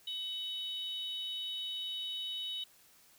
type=tone pair together; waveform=sine; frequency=2997 / 3779 Hz; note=F#7 / A#7; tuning=+22 / +23 cents; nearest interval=major third; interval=401 cents; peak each=-38 / -38 dBFS; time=0.07-2.64 s; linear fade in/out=5 ms; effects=tanh soft clip ceiling -31 dBFS + white hiss -63 dBFS RMS until 3.18 s